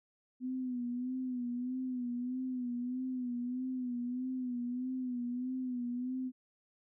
sine tone with vibrato, 250 Hz, B3, 21 cents sharp, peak -34 dBFS, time 0.4-6.32 s, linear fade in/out 50 ms, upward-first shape sine, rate 1.6 Hz, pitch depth 59 cents each way, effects none

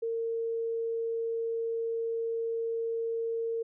sine tone, 457.5 Hz, A#4, 32 cents flat, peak -29 dBFS, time 0.02-3.63 s, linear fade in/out 10 ms, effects none

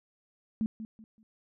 sine tone with echo, 220 Hz, A3, in tune, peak -26 dBFS, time 0.61-0.66 s, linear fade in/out 0 ms, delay 190 ms, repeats 3, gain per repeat -11 dB, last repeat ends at 1.23 s, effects none

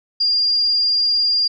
sine tone, 4806 Hz, D8, 39 cents sharp, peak -14 dBFS, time 0.2-1.48 s, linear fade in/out 10 ms, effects none

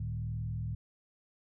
sine tone with frequency modulation, 111.4 Hz, A2, 22 cents sharp, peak -33 dBFS, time 0-0.75 s, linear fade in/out 5 ms, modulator 41.1 Hz, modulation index 0.97, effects none

